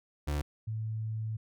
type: tone pair in turn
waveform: 35% pulse / sine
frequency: 73.42 / 110.01 Hz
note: D2 / A2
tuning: 0 / 0 cents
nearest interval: perfect fifth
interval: 700 cents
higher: second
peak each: -28 / -32 dBFS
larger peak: first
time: 0.27-0.42 / 0.67-1.37 s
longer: second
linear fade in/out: 10 ms
effects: none